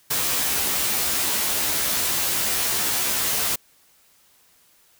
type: noise with comb filter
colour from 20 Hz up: white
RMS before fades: -23 dBFS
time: 0.1-3.56 s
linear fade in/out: 10 ms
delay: 14 ms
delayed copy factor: +1
effects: white hiss -58 dBFS RMS until 4.99 s